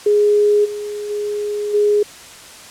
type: tone with level steps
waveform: sine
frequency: 415.3 Hz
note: G#4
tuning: in tune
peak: -10 / -23 / -19 / -11 dBFS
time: 0.06-2.03 s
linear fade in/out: 5 ms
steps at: 0.64 / 1.09 / 1.73 s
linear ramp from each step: 20 ms
effects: white hiss -38 dBFS RMS until 2.7 s + low-pass 9000 Hz 12 dB/octave